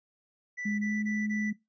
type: tone bursts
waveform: triangle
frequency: 1975.5 Hz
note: B6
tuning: in tune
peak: -33 dBFS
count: 4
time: 0.57-1.513 s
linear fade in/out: 20 ms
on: 220 ms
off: 21 ms
type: tone with pitch glide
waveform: sine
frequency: 207.7 to 211.3 Hz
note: G#3 to G#3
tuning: 0 to +30 cents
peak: -28 dBFS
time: 0.65-1.53 s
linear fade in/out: 10 ms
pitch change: +30 cents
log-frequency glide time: 0.8-0.95 s
effects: noise-tail reverb RT60 0.2 s tail -20 dB re dry + resampled to 16000 Hz